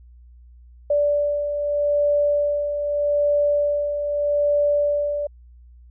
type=beating tone pair; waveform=sine; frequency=582 / 582.81 Hz; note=D5 / D5; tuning=-16 / -13 cents; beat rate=0.81 Hz; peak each=-27 / -18 dBFS; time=0.9-5.27 s; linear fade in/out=5 ms; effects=added 60 Hz sine -44 dBFS peak until 5.9 s